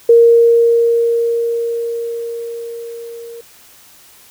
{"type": "tone with level ramp", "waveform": "sine", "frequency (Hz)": 466.2, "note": "A#4", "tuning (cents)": 0, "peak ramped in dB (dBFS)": [-3, -29], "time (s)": [0.09, 3.41], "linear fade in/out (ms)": 5, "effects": ["white hiss -44 dBFS RMS until 4.3 s"]}